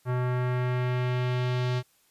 square tone with low-pass filter sweep, 125.1 Hz, B2, 23 cents sharp, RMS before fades -27 dBFS, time 0.05-1.83 s, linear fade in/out 50 ms, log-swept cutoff 1400 to 4300 Hz, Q 1.3, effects white hiss -65 dBFS RMS until 2.1 s + resampled to 32000 Hz

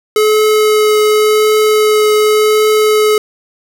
square tone with vibrato, 427.4 Hz, G#4, 50 cents sharp, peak -8 dBFS, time 0.16-3.18 s, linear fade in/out 2 ms, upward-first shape triangle, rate 0.89 Hz, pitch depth 10 cents each way, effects none

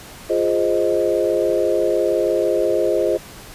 sine chord, F minor seventh, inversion none, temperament equal, 349.2 / 415.3 / 523.3 / 622.3 Hz, F4 / Ab4 / C5 / Eb5, 0 / 0 / 0 / 0 cents, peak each -21 dBFS, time 0.29-3.18 s, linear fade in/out 20 ms, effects pink hiss -39 dBFS RMS until 3.54 s + resampled to 32000 Hz

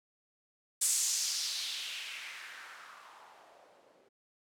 violet noise with low-pass filter sweep, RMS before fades -38 dBFS, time 0.81-4.09 s, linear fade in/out 10 ms, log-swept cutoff 8400 to 420 Hz, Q 2.4, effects none

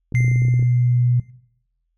clicks, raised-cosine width 3 ms, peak -20 dBFS, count 12, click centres 0.123 / 0.206 / 0.246 / 0.281 / 0.315 / 0.359 / 0.42 / 0.451 / 0.484 / 0.54 / 0.595 / 0.626 s
sine tone with pitch glide, 123.47 to 122.55 Hz, B2 to B2, 0 to -13 cents, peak -14 dBFS, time 0.14-1.2 s, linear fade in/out 5 ms, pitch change -13 cents, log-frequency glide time 0.3-0.96 s
triangle tone with exponential decay, 2087 Hz, C7, 5 cents flat, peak -23 dBFS, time 0.15-1.3 s, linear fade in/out 0 ms, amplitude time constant 250 ms
effects noise-tail reverb RT60 0.7 s tail -19 dB re dry + added 42 Hz sine -68 dBFS peak until 1.97 s

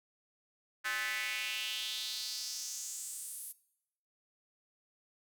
square tone with high-pass filter sweep, 116.54 Hz, A#2, in tune, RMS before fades -39 dBFS, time 0.84-3.53 s, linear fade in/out 20 ms, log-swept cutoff 1600 to 11000 Hz, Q 3.5, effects noise-tail reverb RT60 0.8 s tail -20 dB re dry

